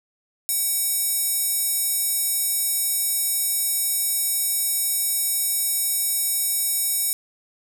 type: tone with high-pass filter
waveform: square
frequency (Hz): 762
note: G5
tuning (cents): -49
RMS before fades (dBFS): -23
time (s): 0.49-7.13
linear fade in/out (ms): 0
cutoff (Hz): 9200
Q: 1.6
effects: none